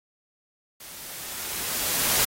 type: noise with level ramp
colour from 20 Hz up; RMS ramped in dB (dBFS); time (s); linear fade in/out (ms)
white; -43 to -21; 0.8-2.25; 5
effects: AAC 48 kbps